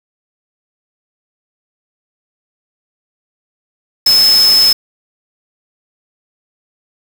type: tone in noise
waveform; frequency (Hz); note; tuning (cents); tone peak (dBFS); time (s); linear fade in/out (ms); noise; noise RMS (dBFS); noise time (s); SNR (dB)
sine; 5200; E8; -24; -6; 4.06-4.73; 5; white; -19; 4.06-4.73; +10
effects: none